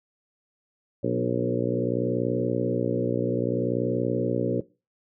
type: harmonic tone with a mistuned harmonic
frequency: 60.6 Hz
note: B1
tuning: 32 cents flat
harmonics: 2 / 3 / 4 / 5 / 6 / 7 / 8 / 9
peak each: -31 / -31 / -31 / -31 / -31 / -31 / -31 / -31 dBFS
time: 1.03-4.61 s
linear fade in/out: 10 ms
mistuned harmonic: 5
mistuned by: -19 cents
effects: noise-tail reverb RT60 0.3 s tail -20 dB re dry